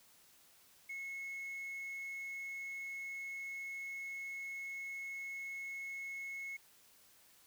sine tone, 2183 Hz, C#7, 27 cents flat, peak -39 dBFS, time 0.89-6.57 s, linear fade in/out 10 ms, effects tanh soft clip ceiling -40 dBFS + white hiss -65 dBFS RMS until 7.46 s

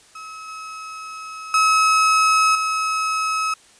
35% pulse tone with level steps, 1285 Hz, E6, 45 cents flat, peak -32 / -30 / -12 / -18 dBFS, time 0.15-3.54 s, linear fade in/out 5 ms, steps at 0.48 / 1.54 / 2.55 s, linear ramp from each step 2 ms, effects white hiss -51 dBFS RMS until 3.79 s + resampled to 22050 Hz

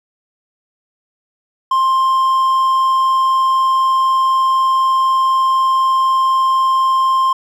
triangle tone, 1054 Hz, C6, 12 cents sharp, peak -9 dBFS, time 1.71-7.33 s, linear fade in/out 5 ms, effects none

